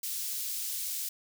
white high-pass noise, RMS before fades -35 dBFS, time 0.03-1.09 s, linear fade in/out 5 ms, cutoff 4200 Hz, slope 12 dB/octave, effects none

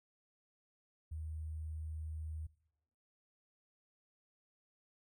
sine tone with sample-and-hold, 78.4 Hz, D#2, 14 cents sharp, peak -40 dBFS, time 1.11-2.47 s, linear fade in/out 10 ms, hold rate 8820 Hz, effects noise-tail reverb RT60 0.8 s tail -21 dB re dry

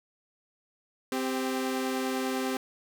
sawtooth tone pair together, 260 / 395 Hz, C4 / G4, -11 / +13 cents, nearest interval perfect fifth, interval 724 cents, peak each -26 / -29 dBFS, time 1.12-2.57 s, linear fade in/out 2 ms, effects none

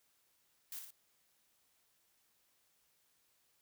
blue noise with echo, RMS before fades -45 dBFS, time 0.72-0.79 s, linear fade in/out 2 ms, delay 58 ms, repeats 2, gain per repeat -5 dB, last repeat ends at 0.906 s, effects white hiss -75 dBFS RMS until 3.61 s

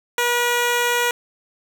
10% pulse tone, 481.8 Hz, B4, 43 cents flat, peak -9 dBFS, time 0.18-1.11 s, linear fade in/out 2 ms, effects none

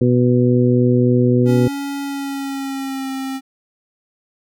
harmonic tone, 123.47 Hz, B2, in tune, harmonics 1 / 2 / 3 / 4, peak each -15 / -15 / -18 / -21 dBFS, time 0.01-1.68 s, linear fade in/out 5 ms
square tone with pitch glide, 280.3 to 266.7 Hz, C#4 to C4, +19 to +33 cents, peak -23 dBFS, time 1.45-3.41 s, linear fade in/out 50 ms, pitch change -86 cents, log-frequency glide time 2.03-3.1 s
effects none

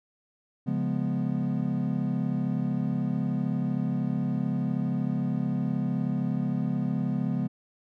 triangle chord, C# dominant seventh, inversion none, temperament equal, 138.59 / 174.61 / 207.7 / 246.9 Hz, C#3 / E#3 / G#3 / B3, 0 / 0 / 0 / 0 cents, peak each -29 dBFS, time 0.66-7.48 s, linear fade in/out 20 ms, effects none

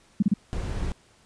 sine tone bursts, 202.1 Hz, G#3, 47 cents flat, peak -16 dBFS, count 3, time 0.2-0.339 s, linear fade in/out 5 ms, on 25 ms, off 32 ms
brown noise, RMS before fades -29 dBFS, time 0.53-0.92 s, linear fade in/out 0 ms
effects pink hiss -59 dBFS RMS until 1.25 s + resampled to 22050 Hz

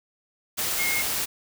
sine tone in noise, 2148 Hz, C7, 45 cents sharp, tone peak -25 dBFS, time 0.78-1.03 s, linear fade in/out 20 ms, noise white, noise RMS -27 dBFS, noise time 0.57-1.26 s, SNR -1 dB, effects none

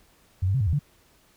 sine tone with pitch steps, 92.4 / 97.1 / 133.9 / 102.7 / 80.9 / 145 Hz, F#2 / G2 / C3 / G#2 / E2 / D3, -2 / -16 / +40 / -19 / -32 / -22 cents, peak -20 dBFS, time 0.42-0.792 s, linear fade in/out 10 ms, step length 62 ms, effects pink hiss -60 dBFS RMS until 1.36 s

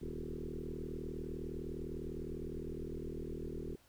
sine tone with frequency modulation, 203 Hz, G#3, 39 cents flat, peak -39 dBFS, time 0.01-3.76 s, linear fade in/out 10 ms, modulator 39.8 Hz, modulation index 5.5, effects pink hiss -67 dBFS RMS until 3.88 s

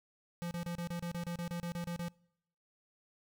square tone bursts, 172.4 Hz, F3, 22 cents flat, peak -37 dBFS, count 14, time 0.42-2.083 s, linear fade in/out 0 ms, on 90 ms, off 31 ms, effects noise-tail reverb RT60 0.8 s tail -26 dB re dry

